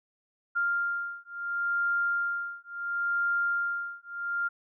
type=beating tone pair; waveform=sine; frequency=1396.9 / 1397.62 Hz; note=F6 / F6; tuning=0 / +1 cents; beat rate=0.72 Hz; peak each=-30 dBFS; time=0.55-4.49 s; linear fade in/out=20 ms; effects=none